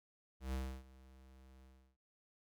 square tone with ADSR envelope, 65.41 Hz, C2, in tune, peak -37 dBFS, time 0.4-1.97 s, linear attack 130 ms, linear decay 300 ms, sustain -22 dB, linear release 340 ms, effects none

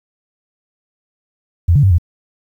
sine tone with pitch steps, 85.5 / 143.1 / 96.9 / 85.7 Hz, F2 / D3 / G2 / F2, -36 / -45 / -20 / -32 cents, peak -7 dBFS, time 1.68-1.984 s, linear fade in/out 10 ms, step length 76 ms, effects 8-bit

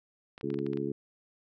clicks, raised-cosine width 0.3 ms, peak -30 dBFS, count 8, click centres 0.379 / 0.411 / 0.503 / 0.542 / 0.589 / 0.665 / 0.733 / 0.773 s
harmonic tone, 70 Hz, C#2, 18 cents sharp, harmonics 2 / 3 / 4 / 5 / 6, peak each -39 / -38 / -36 / -35 / -36 dBFS, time 0.43-0.92 s, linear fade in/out 5 ms
effects none

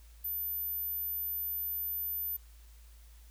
sine tone, 13900 Hz, A9, 22 cents flat, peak -33 dBFS, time 0.24-2.37 s, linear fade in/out 10 ms, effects added 56 Hz sine -52 dBFS peak until 3.3 s + white hiss -64 dBFS RMS until 3.3 s

